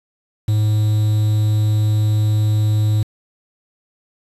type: tone with quantisation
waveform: triangle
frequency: 106.8 Hz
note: G#2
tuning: 49 cents sharp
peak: -11 dBFS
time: 0.48-3.03 s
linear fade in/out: 5 ms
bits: 6
effects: resampled to 32000 Hz